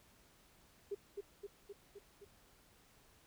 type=tone with echo; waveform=sine; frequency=403.4 Hz; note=G4; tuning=50 cents sharp; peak=-37 dBFS; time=0.91-0.95 s; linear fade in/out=10 ms; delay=260 ms; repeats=5; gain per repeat=-3 dB; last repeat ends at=2.25 s; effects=pink hiss -67 dBFS RMS until 3.26 s